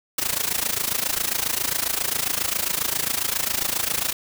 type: noise with amplitude modulation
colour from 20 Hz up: white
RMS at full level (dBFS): -21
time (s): 0.18-4.13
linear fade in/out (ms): 5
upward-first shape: sine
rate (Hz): 27.4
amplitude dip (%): 85
effects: none